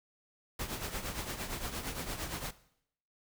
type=noise with tremolo; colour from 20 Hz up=pink; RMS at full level=-36 dBFS; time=0.59-2.51 s; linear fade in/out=5 ms; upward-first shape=triangle; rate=8.7 Hz; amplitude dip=70%; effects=noise-tail reverb RT60 0.7 s tail -17 dB re dry